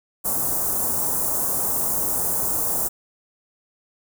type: band-stop noise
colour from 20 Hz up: white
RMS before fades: -23 dBFS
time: 0.24-2.89 s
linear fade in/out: 20 ms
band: 1100 to 7700 Hz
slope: 24 dB/octave
effects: none

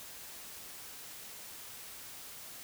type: silence
effects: white hiss -48 dBFS RMS until 2.63 s

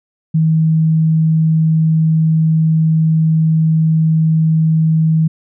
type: tone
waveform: sine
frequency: 159.6 Hz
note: D#3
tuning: 44 cents sharp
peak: -9 dBFS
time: 0.34-5.28 s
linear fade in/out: 10 ms
effects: none

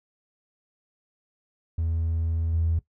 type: tone with level steps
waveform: triangle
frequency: 82.1 Hz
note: E2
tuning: 6 cents flat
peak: -21 / -18 dBFS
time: 1.78-2.79 s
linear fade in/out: 5 ms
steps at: 2.53 s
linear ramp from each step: 10 ms
effects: noise-tail reverb RT60 0.1 s tail -18 dB re dry + tanh soft clip ceiling -17 dBFS

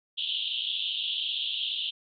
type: band-pass noise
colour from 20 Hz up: pink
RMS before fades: -31 dBFS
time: 0.17-1.91 s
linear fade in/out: 20 ms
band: 2900 to 3700 Hz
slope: 96 dB/octave
effects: MP3 96 kbps

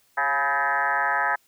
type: tone with frequency modulation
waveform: sine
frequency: 1276 Hz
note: D#6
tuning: 43 cents sharp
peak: -20 dBFS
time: 0.17-1.36 s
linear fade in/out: 10 ms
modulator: 145 Hz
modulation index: 3.9
effects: white hiss -63 dBFS RMS until 1.47 s

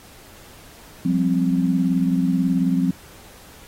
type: chord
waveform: sine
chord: F suspended second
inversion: none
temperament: equal with one note detuned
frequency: 177.56 / 196 / 261.6 Hz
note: F3 / G3 / C4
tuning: +29 / 0 / 0 cents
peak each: -20 / -24 / -20 dBFS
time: 1.05-2.91 s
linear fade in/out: 5 ms
effects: pink hiss -46 dBFS RMS until 3.67 s + AAC 48 kbps

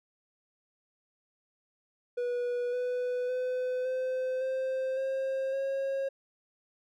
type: tone with pitch steps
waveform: triangle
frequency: 487.4 / 496.2 / 505.2 / 514.3 / 523.6 / 533.1 / 542.7 Hz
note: B4 / B4 / B4 / C5 / C5 / C5 / C#5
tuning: -23 / +8 / +39 / -30 / +1 / +32 / -37 cents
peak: -27 dBFS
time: 2.17-6.09 s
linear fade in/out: 10 ms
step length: 560 ms
effects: none

